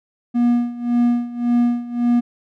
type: tone with tremolo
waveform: triangle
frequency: 240 Hz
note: B3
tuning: 49 cents flat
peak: -10 dBFS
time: 0.34-2.21 s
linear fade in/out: 20 ms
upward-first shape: sine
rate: 1.8 Hz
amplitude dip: 85%
effects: none